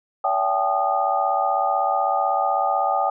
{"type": "tone cluster", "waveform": "sine", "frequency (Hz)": [570, 670, 776, 852, 1229], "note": ["C#5", "E5", "G5", "G#5", "D#6"], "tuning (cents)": [48, 28, -18, 44, -22], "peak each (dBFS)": [-28, -27, -21, -26, -25], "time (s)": [0.24, 3.1], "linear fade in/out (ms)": 5, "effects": []}